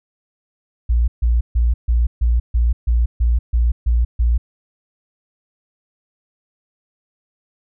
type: tone bursts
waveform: sine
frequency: 58.7 Hz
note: A#1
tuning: 13 cents sharp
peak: -12 dBFS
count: 11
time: 0.89-4.38 s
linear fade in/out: 10 ms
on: 190 ms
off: 140 ms
effects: none